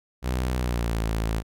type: tone with pitch glide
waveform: sawtooth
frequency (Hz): 62.7 to 55.22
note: B1 to A1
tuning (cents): +27 to +7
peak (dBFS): -20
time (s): 0.22-1.43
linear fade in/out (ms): 50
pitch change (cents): -220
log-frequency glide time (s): 0.58-1.01
effects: none